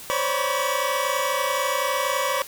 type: tone cluster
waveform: 25% pulse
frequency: 517 / 546 / 578 / 974 / 1136 Hz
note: C5 / C#5 / D5 / B5 / C#6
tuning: -21 / -26 / -28 / -24 / +42 cents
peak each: -25 dBFS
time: 0.1-2.42 s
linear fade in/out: 0 ms
effects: white hiss -40 dBFS RMS until 2.47 s

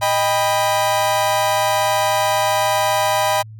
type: chord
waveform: 40% pulse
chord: Eb augmented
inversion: none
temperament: equal with one note detuned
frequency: 622.3 / 794.9 / 987.8 Hz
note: Eb5 / G5 / B5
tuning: 0 / +24 / 0 cents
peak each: -19 dBFS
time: 0.01-3.43 s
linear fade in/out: 20 ms
effects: added 109 Hz sine -34 dBFS peak until 3.59 s

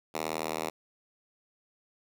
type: tone with high-pass filter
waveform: 5% pulse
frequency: 79 Hz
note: D#2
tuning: 27 cents sharp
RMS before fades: -34 dBFS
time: 0.14-0.7 s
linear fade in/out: 10 ms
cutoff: 310 Hz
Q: 0.69
effects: 10-bit

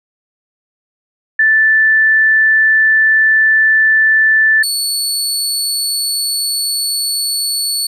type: tone pair in turn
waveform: sine / 25% pulse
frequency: 1759 / 4432 Hz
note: A6 / C#8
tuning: -1 / -1 cents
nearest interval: octave + major third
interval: 1600 cents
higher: second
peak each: -7 / -10 dBFS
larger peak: first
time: 1.39-4.63 / 4.63-7.87 s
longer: neither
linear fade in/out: 5 ms
effects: none

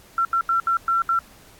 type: tone bursts at uneven times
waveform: sine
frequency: 1354 Hz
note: E6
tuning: 46 cents sharp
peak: -17 dBFS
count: 6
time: 0.18-0.25 / 0.33-0.41 / 0.49-0.6 / 0.67-0.77 / 0.88-1.02 / 1.09-1.19 s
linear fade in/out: 2 ms
effects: pink hiss -50 dBFS RMS until 1.59 s + AAC 64 kbps

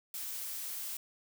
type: noise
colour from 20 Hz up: blue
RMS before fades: -40 dBFS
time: 0.14-0.97 s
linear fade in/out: 2 ms
effects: none

